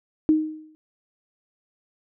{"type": "tone with exponential decay", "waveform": "sine", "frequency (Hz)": 311.1, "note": "D#4", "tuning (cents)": 0, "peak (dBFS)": -12, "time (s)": [0.29, 0.75], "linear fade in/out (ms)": 0, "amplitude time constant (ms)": 98, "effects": []}